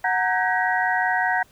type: tone cluster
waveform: sine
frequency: 737 / 925 / 1529 / 1634 / 1912 Hz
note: F#5 / A#5 / G6 / G#6 / A#6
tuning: -7 / -14 / -44 / -29 / +43 cents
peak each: -23 / -27 / -27 / -27 / -25 dBFS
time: 0.04-1.43 s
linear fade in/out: 5 ms
effects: pink hiss -56 dBFS RMS until 1.51 s